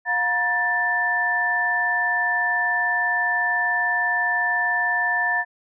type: tone cluster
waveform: sine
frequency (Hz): 713 / 954 / 1767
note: F5 / A#5 / A6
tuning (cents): +36 / +40 / +7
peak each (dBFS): -27 / -28 / -20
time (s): 0.05-5.45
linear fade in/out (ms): 50
effects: none